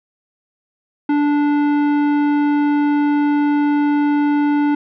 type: tone with tanh clipping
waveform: sine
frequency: 292.1 Hz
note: D4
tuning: 9 cents flat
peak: -15 dBFS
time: 1.09-4.75 s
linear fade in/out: 5 ms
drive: 14 dB
effects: none